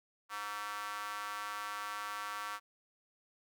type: tone with high-pass filter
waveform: square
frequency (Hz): 103.7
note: G#2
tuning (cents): -2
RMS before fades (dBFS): -41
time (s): 0.29-2.6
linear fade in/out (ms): 50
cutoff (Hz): 1200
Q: 3.4
effects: none